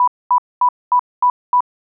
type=tone bursts; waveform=sine; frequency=987.8 Hz; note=B5; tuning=in tune; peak=-9 dBFS; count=6; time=0-1.606 s; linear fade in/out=2 ms; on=76 ms; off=230 ms; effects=none